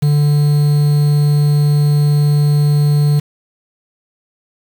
triangle tone with quantisation, 146.83 Hz, D3, in tune, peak -7 dBFS, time 0.02-3.2 s, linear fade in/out 10 ms, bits 5, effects none

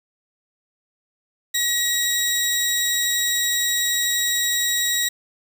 sawtooth tone pair together, 1911 / 3822 Hz, A#6 / A#7, +43 / +43 cents, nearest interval octave, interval 1200 cents, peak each -21 / -16 dBFS, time 1.54-5.09 s, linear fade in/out 10 ms, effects 7-bit

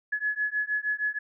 sine beating tone pair, 1696 / 1702.4 Hz, G#6 / G#6, +36 / +42 cents, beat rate 6.4 Hz, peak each -29 dBFS, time 0.12-1.19 s, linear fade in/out 10 ms, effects none

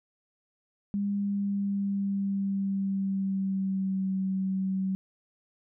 sine tone with pitch glide, 201.5 to 190.52 Hz, G3 to G3, +48 to -49 cents, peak -26 dBFS, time 0.94-4.95 s, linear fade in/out 0 ms, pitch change -97 cents, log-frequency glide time 1.15-4.12 s, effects none

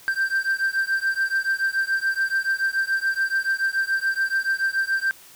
triangle beating tone pair, 1568 / 1575 Hz, G6 / G6, 0 / +8 cents, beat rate 7 Hz, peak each -22 dBFS, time 0.08-5.11 s, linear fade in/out 0 ms, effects white hiss -48 dBFS RMS until 5.35 s

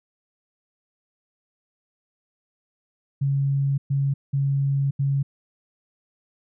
sine tone bursts at uneven times, 138.59 Hz, C#3, in tune, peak -19 dBFS, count 4, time 3.21-3.78 / 3.9-4.14 / 4.33-4.91 / 4.99-5.23 s, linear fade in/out 10 ms, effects none

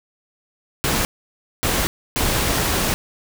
pink noise bursts at uneven times, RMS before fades -20 dBFS, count 3, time 0.84-1.05 / 1.63-1.87 / 2.16-2.94 s, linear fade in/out 0 ms, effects none

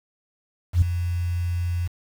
sine tone with ADSR envelope, 87.6 Hz, F2, 6 cents sharp, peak -10 dBFS, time 0.73-1.88 s, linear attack 88 ms, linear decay 6 ms, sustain -12 dB, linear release 12 ms, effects tanh soft clip ceiling -8 dBFS + 7-bit

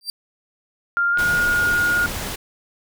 40% pulse tone with exponential growth, 4699 Hz, D8, in tune, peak -19 dBFS, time 0.01-0.1 s, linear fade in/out 1 ms, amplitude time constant 18 ms
sine tone with pitch glide, 1396.9 to 1431.2 Hz, F6 to F6, 0 to +42 cents, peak -16 dBFS, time 0.97-2.06 s, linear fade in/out 0 ms, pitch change +42 cents, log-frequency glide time 1.12-1.17 s
clicks, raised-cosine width 0.3 ms, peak -15 dBFS, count 2, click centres 1.174 / 1.561 s
pink noise, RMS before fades -28 dBFS, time 1.18-2.36 s, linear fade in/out 10 ms
effects none

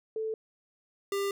sine / square tone pair in turn, 440 / 397.9 Hz, A4 / G4, 0 / +26 cents, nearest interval major second, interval 174 cents, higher first, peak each -30 / -29 dBFS, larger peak second, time 0.16-0.34 / 1.12-1.31 s, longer second, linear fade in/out 2 ms, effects none

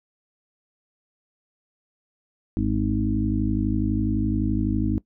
harmonic tone with a mistuned harmonic, 51.91 Hz, G#1, in tune, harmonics 1 / 2 / 4 / 5 / 6, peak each -27 / -27 / -27 / -27 / -27 dBFS, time 2.57-4.98 s, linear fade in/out 0 ms, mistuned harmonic 2, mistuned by +16 cents, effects noise-tail reverb RT60 0.1 s tail -19 dB re dry

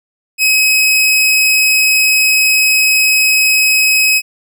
sawtooth tone, 2546 Hz, D#7, 39 cents sharp, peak -5 dBFS, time 0.38-4.22 s, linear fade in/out 50 ms, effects none

